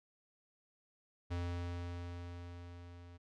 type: tone with level ramp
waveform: square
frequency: 87.31 Hz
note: F2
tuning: in tune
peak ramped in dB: -36 to -53 dBFS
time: 1.3-3.18 s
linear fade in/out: 20 ms
effects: low-pass 5000 Hz 12 dB/octave